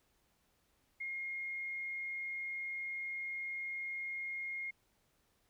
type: tone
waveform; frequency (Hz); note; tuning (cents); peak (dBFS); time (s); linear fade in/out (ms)
sine; 2140; C7; +38; -38; 1-4.71; 10
effects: pink hiss -75 dBFS RMS until 5.49 s